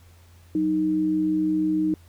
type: tone pair together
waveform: sine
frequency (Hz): 184.98 / 311.1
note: F#3 / D#4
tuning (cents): 0 / 0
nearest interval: major sixth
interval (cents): 900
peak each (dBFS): -30 / -20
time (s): 0.55-1.94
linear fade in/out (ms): 2
effects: added 86 Hz sine -49 dBFS peak until 2.08 s + pink hiss -58 dBFS RMS until 2.08 s